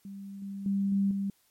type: tone with level steps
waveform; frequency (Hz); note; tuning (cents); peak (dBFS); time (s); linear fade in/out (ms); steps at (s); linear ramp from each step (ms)
sine; 197.5; G3; +13; -39 / -35 / -25 / -23 / -28; 0.05-1.3; 2; 0.42 / 0.66 / 0.92 / 1.11; 2
effects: white hiss -68 dBFS RMS until 1.5 s + MP3 64 kbps